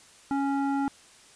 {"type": "tone with low-pass filter", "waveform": "square", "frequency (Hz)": 277.2, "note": "C#4", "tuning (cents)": 0, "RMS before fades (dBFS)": -27, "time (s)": [0.31, 0.88], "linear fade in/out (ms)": 0, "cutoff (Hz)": 1100, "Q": 2.2, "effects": ["white hiss -54 dBFS RMS until 1.35 s", "resampled to 22050 Hz"]}